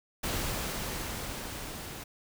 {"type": "noise with level ramp", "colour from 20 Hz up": "pink", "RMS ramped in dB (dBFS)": [-32, -42], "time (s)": [0.23, 2.04], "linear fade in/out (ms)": 10, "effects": []}